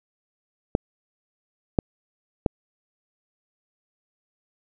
clicks, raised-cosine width 2 ms, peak -5 dBFS, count 3, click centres 0.751 / 1.788 / 2.462 s, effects none

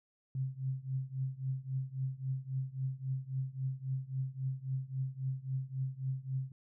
sine tone with tremolo, 132.3 Hz, C3, 20 cents sharp, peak -30 dBFS, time 0.35-6.52 s, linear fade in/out 2 ms, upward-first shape triangle, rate 3.7 Hz, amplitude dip 95%, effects none

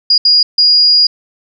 sine tone bursts at uneven times, 4870 Hz, D#8, 38 cents flat, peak -5 dBFS, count 3, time 0.1-0.18 / 0.25-0.43 / 0.58-1.07 s, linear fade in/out 5 ms, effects none

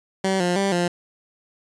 15% pulse tone with pitch steps, 191.5 / 177.2 / 196.8 / 175.2 Hz, G3 / F3 / G3 / F3, -40 / +25 / +7 / +6 cents, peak -13 dBFS, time 0.24-0.88 s, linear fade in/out 5 ms, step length 160 ms, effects resampled to 22050 Hz

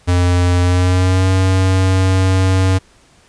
square tone with pitch glide, 88.9 to 94.13 Hz, F2 to F#2, +31 to +30 cents, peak -11 dBFS, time 0.07-2.79 s, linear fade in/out 20 ms, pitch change +99 cents, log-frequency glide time 0.62-1.28 s, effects pink hiss -50 dBFS RMS until 3.28 s + resampled to 22050 Hz

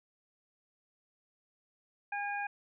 harmonic tone, 814 Hz, G#5, 35 cents flat, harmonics 1 / 2 / 3, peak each -36 / -38 / -41 dBFS, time 2.12-2.47 s, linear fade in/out 5 ms, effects none

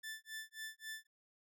sawtooth tone with tremolo, 1760 Hz, A6, in tune, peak -39 dBFS, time 0.03-1.07 s, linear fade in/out 10 ms, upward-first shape sine, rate 3.7 Hz, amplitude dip 100%, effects none

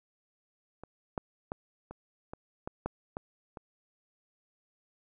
clicks, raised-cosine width 1 ms, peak -30 / -18 / -21 / -29 / -26 / -22 / -18 / -22 / -28 dBFS, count 9, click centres 0.836 / 1.178 / 1.519 / 1.91 / 2.335 / 2.675 / 2.86 / 3.169 / 3.572 s, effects none

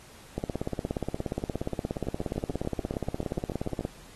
two click trains, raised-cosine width 2 ms, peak -21 / -16 dBFS, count 13 / 60, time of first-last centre 2.07-3.809 / 0.38-3.851 s, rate 6.9 / 17 Hz, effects pink hiss -52 dBFS RMS until 4.15 s + AAC 32 kbps

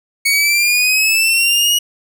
sawtooth linear sweep, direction up, 2220 to 2910 Hz, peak -8 dBFS, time 0.25-1.79 s, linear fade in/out 10 ms, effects none

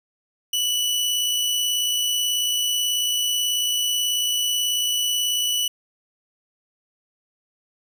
sawtooth tone with amplitude modulation, 2960 Hz, F#7, in tune, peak -16 dBFS, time 0.53-5.68 s, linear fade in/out 5 ms, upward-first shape sine, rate 58.3 Hz, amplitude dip 25%, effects none

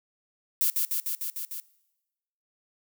violet noise with echo, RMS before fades -24 dBFS, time 0.61-0.7 s, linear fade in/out 0 ms, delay 150 ms, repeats 6, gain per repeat -2 dB, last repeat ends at 1.6 s, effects noise-tail reverb RT60 1.0 s tail -21 dB re dry

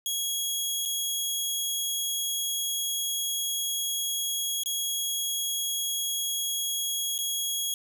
15% pulse tone with dropouts, 3315 Hz, G#7, 4 cents flat, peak -20 dBFS, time 0.06-7.74 s, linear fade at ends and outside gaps 1 ms, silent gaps 0.853-0.857 / 4.635-4.659 / 7.18-7.188 s, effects none

